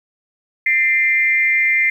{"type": "tone with amplitude modulation", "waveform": "sine", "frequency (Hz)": 2087, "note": "C7", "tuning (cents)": -5, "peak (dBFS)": -9, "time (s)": [0.66, 1.9], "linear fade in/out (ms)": 5, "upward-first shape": "sine", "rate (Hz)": 292, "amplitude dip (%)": 75, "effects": ["8-bit"]}